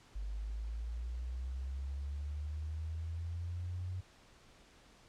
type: linear sweep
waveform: sine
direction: up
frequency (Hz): 49.04 to 92.5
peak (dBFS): -37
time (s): 0.15-4.01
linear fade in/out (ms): 10
effects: pink hiss -62 dBFS RMS until 5.08 s + low-pass 7000 Hz 12 dB/octave